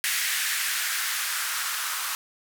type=noise with band-pass filter sweep; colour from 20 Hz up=violet; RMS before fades=-28 dBFS; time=0.04-2.15 s; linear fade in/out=0 ms; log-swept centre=1900 to 1200 Hz; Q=2.4; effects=none